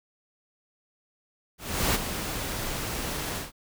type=noise with ADSR envelope; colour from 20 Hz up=pink; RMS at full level=-23 dBFS; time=1.58-3.52 s; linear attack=370 ms; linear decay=19 ms; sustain=-9 dB; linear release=150 ms; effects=none